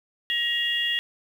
sine tone cluster, 1896 / 2816 / 3329 Hz, A#6 / F7 / G#7, +29 / +14 / +3 cents, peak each -27 dBFS, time 0.3-0.99 s, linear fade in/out 0 ms, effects 8-bit

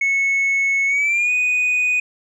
sine tone with pitch glide, 2200 to 2484 Hz, C#7 to D#7, -14 to -3 cents, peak -13 dBFS, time 0.01-2 s, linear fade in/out 5 ms, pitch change +211 cents, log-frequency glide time 0.87-1.32 s, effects tanh soft clip ceiling -14 dBFS

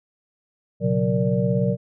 sine tone cluster, 120.6 / 137.5 / 184 / 465.2 / 583 Hz, B2 / C#3 / F#3 / A#4 / D5, -41 / -14 / -9 / -4 / -13 cents, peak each -24 / -25 / -22 / -26 / -27 dBFS, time 0.8-1.77 s, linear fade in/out 50 ms, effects none

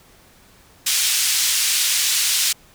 white band-pass noise, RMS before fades -19 dBFS, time 0.86-2.53 s, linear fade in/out 10 ms, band 2600 to 8400 Hz, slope 12 dB/octave, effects pink hiss -51 dBFS RMS until 2.74 s

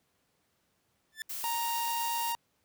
sawtooth tone with exponential growth, 1760 Hz, A6, in tune, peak -29 dBFS, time 1.12-1.22 s, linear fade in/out 1 ms, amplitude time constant 21 ms
blue noise, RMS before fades -38 dBFS, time 1.29-2.33 s, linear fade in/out 10 ms
45% pulse tone, 932.3 Hz, A#5, in tune, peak -31 dBFS, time 1.44-2.35 s, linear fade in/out 0 ms
effects pink hiss -74 dBFS RMS until 2.64 s + high-pass 80 Hz 12 dB/octave

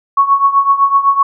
sine tone with tremolo, 1108.7 Hz, C#6, in tune, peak -4 dBFS, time 0.17-1.23 s, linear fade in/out 5 ms, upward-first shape triangle, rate 7.9 Hz, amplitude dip 85%, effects none

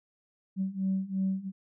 sine beating tone pair, 189.5 / 192.4 Hz, F#3 / G3, +42 / -32 cents, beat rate 2.9 Hz, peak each -31 / -29 dBFS, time 0.56-1.52 s, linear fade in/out 50 ms, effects tanh soft clip ceiling -21 dBFS

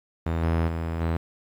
sawtooth tone with level steps, 82.41 Hz, E2, in tune, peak -20 / -17 / -23 / -19 dBFS, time 0.26-1.17 s, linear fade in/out 5 ms, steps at 0.42 / 0.67 / 1 s, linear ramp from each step 20 ms, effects low-pass 2000 Hz 12 dB/octave + 9-bit

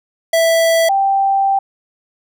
square / sine tone pair in turn, 659.3 / 784 Hz, E5 / G5, 0 / 0 cents, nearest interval minor third, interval 300 cents, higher second, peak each -11 dBFS, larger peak neither, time 0.33-0.89 / 0.89-1.59 s, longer second, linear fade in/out 5 ms, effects none

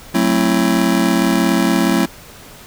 square chord, F# half-diminished seventh, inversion none, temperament just, 185 / 222 / 266.4 / 333 Hz, F#3 / A3 / C4 / E4, 0 / +16 / +31 / +18 cents, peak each -19 dBFS, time 0.14-2.06 s, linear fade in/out 10 ms, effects pink hiss -39 dBFS RMS until 2.66 s

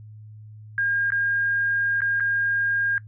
sine tone with dropouts, 1616 Hz, G#6, 48 cents flat, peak -20 dBFS, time 0.78-2.98 s, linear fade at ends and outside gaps 1 ms, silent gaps 1.104-1.12 / 2.006-2.018 / 2.199-2.205 s, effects noise-tail reverb RT60 0.1 s tail -19 dB re dry + added 107 Hz sine -40 dBFS peak until 3.07 s

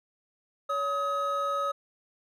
triangle tone pair together, 563.7 / 1267 Hz, C#5 / D#6, +29 / +31 cents, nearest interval octave + major second, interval 1402 cents, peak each -30 / -26 dBFS, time 0.69-1.72 s, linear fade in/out 10 ms, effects none

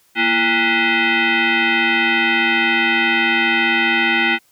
sine tone with frequency modulation, 233.1 Hz, A#3, in tune, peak -13 dBFS, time 0.15-4.39 s, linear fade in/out 50 ms, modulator 571 Hz, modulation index 4.8, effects white hiss -57 dBFS RMS until 4.51 s

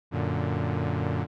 sawtooth chord, Gb augmented, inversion none, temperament equal, 92.5 / 116.54 / 146.83 Hz, Gb2 / Bb2 / D3, 0 / 0 / 0 cents, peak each -26 dBFS, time 0.11-1.27 s, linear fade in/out 50 ms, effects low-pass 2000 Hz 12 dB/octave

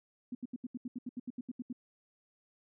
sine tone bursts, 246.9 Hz, B3, in tune, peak -36 dBFS, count 14, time 0.32-1.728 s, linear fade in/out 5 ms, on 30 ms, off 76 ms, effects none

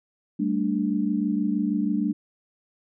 sine chord, G suspended second, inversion none, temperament equal with one note detuned, 196 / 222.3 / 293.7 Hz, G3 / A3 / D4, 0 / +18 / 0 cents, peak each -26 dBFS, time 0.39-2.13 s, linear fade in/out 10 ms, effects none

